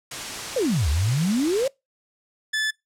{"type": "noise", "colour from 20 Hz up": "white", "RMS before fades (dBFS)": -31, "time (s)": [0.11, 1.68], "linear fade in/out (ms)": 5}
{"type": "exponential two-way sweep", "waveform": "sine", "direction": "down then up", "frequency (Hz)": [565, 68, 565], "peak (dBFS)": -19, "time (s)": [0.56, 1.68], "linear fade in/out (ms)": 5, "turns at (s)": 0.89}
{"type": "tone", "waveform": "sawtooth", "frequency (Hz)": 1739, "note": "A6", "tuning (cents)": -21, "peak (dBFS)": -18, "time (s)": [2.53, 2.71], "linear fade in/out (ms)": 10}
{"effects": ["noise-tail reverb RT60 0.2 s tail -24 dB re dry", "low-pass 8000 Hz 12 dB/octave"]}